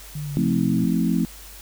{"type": "linear sweep", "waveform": "sine", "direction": "down", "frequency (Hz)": [151, 121.1], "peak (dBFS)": -27, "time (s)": [0.15, 0.85], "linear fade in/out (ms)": 5}
{"type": "chord", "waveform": "sine", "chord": "F dominant seventh", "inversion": "none", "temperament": "equal with one note detuned", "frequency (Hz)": [174.61, 220, 261.6, 319.3], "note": ["F3", "A3", "C4", "Eb4"], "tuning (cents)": [0, 0, 0, 45], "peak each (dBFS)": [-22, -23, -24, -28], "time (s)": [0.37, 1.25], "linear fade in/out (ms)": 0}
{"effects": ["added 50 Hz sine -43 dBFS peak until 1.61 s", "white hiss -43 dBFS RMS until 1.61 s"]}